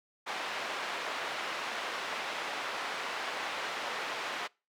pink band-pass noise, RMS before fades -37 dBFS, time 0.26-4.48 s, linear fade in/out 20 ms, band 690 to 3200 Hz, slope 12 dB/octave, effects noise-tail reverb RT60 0.3 s tail -25 dB re dry

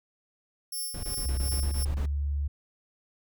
5% pulse tone with tremolo, 5400 Hz, E8, 41 cents sharp, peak -25 dBFS, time 0.72-1.85 s, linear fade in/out 5 ms, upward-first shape sine, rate 2.8 Hz, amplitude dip 70%
brown noise bursts, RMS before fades -35 dBFS, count 10, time 0.94-2.06 s, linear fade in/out 5 ms, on 94 ms, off 20 ms
sine tone with pitch glide, 66.8 to 71.59 Hz, C2 to D2, +36 to -44 cents, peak -26 dBFS, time 1.25-2.48 s, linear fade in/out 10 ms, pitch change +120 cents, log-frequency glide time 1.39-1.64 s
effects none

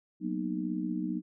sine chord, B major seventh, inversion second, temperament just, 185.21 / 231.5 / 246.9 / 308.7 Hz, F#3 / A#3 / B3 / D#4, +2 / -12 / 0 / -14 cents, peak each -35 / -39 / -37 / -34 dBFS, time 0.2-1.22 s, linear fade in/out 50 ms, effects none

